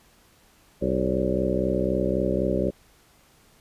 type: harmonic tone with a mistuned harmonic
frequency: 64 Hz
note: C2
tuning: 38 cents flat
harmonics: 1 / 2 / 3 / 4 / 5 / 6 / 7 / 8 / 9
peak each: -32 / -34 / -28 / -32 / -30 / -28 / -32 / -30 / -30 dBFS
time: 0.81-2.71 s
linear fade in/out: 20 ms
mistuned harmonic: 8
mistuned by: +64 cents
effects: pink hiss -58 dBFS RMS until 3.6 s + resampled to 32000 Hz